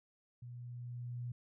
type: tone with level ramp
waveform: sine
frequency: 121.6 Hz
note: B2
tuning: 26 cents flat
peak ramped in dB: -46 to -38 dBFS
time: 0.42-1.32 s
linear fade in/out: 5 ms
effects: none